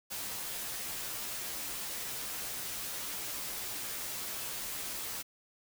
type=noise with comb filter; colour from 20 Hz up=white; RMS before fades=-39 dBFS; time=0.1-5.23 s; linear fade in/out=20 ms; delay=12 ms; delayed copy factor=-0.65; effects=none